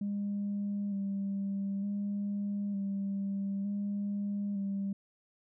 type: tone with vibrato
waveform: sine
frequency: 200 Hz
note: G3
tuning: 35 cents sharp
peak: -30 dBFS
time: 0.01-4.93 s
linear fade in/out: 5 ms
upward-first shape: square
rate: 0.55 Hz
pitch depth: 23 cents each way
effects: tanh soft clip ceiling -28 dBFS